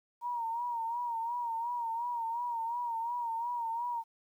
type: tone with vibrato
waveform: sine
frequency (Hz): 938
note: A#5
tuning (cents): +11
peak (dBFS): -32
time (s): 0.21-4.04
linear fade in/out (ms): 50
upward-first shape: sine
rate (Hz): 2.8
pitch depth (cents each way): 65
effects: 11-bit